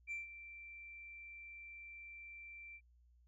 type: tone with ADSR envelope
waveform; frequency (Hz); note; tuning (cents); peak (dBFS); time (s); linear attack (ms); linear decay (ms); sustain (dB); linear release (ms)
sine; 2348; D7; -1; -37; 0.07-2.81; 45; 150; -13; 59
effects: tanh soft clip ceiling -38 dBFS + added 60 Hz sine -65 dBFS peak until 3.27 s